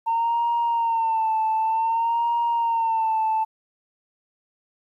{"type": "tone with vibrato", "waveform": "sine", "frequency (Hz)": 909, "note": "A#5", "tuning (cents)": -44, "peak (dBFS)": -18, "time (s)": [0.06, 3.45], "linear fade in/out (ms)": 20, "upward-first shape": "sine", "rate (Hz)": 0.54, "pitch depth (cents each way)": 58, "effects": ["tanh soft clip ceiling -16 dBFS", "10-bit"]}